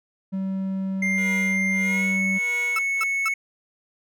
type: tone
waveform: triangle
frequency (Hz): 191.6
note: G3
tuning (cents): -39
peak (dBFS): -22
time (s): 0.32-2.39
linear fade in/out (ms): 20
type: tone with pitch glide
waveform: triangle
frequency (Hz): 2100 to 2204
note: C7 to C#7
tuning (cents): +6 to -11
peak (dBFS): -20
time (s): 1.02-3.34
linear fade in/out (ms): 5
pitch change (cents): +83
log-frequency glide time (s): 1.82-2.06
type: tone with tremolo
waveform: 10% pulse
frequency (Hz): 481.4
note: B4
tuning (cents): -44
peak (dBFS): -26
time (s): 1.18-3.04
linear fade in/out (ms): 0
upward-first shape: sine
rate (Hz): 1.6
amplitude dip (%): 100
type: tone bursts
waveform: 35% pulse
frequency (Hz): 1318.5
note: E6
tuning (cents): 0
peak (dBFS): -22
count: 3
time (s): 2.76-3.284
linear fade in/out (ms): 2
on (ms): 28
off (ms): 220
effects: none